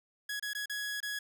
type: tone with dropouts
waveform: sawtooth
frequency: 1673 Hz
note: G#6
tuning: 12 cents sharp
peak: -31 dBFS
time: 0.29-1.19 s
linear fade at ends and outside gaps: 5 ms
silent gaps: 0.397-0.425 / 0.534-0.549 / 0.658-0.696 / 1.004-1.028 s
effects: none